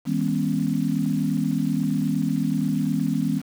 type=tone cluster; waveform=sine; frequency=159.4 / 200.6 / 243.1 / 271.4 Hz; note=D#3 / G3 / B3 / C#4; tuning=+42 / +40 / -27 / -36 cents; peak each=-26 dBFS; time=0.05-3.42 s; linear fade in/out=50 ms; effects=7-bit